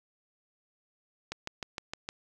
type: click train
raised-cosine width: 0.2 ms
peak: -18 dBFS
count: 6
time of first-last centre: 1.32-2.089 s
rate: 6.5 Hz
effects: none